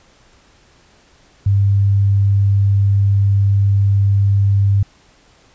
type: tone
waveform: sine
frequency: 99.6 Hz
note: G2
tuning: 28 cents sharp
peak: -10 dBFS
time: 1.46-4.83 s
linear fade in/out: 5 ms
effects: pink hiss -51 dBFS RMS until 5.54 s + resampled to 16000 Hz